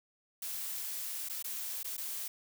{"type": "noise with dropouts", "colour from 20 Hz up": "blue", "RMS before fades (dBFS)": -39, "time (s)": [0.42, 2.28], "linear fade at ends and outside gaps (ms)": 5, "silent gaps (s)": [[1.288, 1.296], [1.426, 1.443], [1.831, 1.844], [1.968, 1.978]], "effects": []}